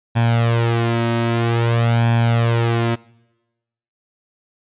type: tone with flanger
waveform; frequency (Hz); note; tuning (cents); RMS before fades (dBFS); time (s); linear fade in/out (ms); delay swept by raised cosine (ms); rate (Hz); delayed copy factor
sawtooth; 116.54; A#2; 0; -17; 0.15-2.96; 20; 1.2 to 3.2; 0.51; +0.7
effects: noise-tail reverb RT60 1.0 s tail -23 dB re dry + resampled to 8000 Hz